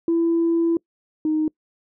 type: tone pair in turn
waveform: sine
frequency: 334.1 / 310.4 Hz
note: E4 / D#4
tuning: +23 / -4 cents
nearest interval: minor second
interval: 127 cents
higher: first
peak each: -15 / -17 dBFS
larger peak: first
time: 0.08-0.77 / 1.25-1.48 s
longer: first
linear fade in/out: 2 ms
effects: noise-tail reverb RT60 0.1 s tail -26 dB re dry + tanh soft clip ceiling -13 dBFS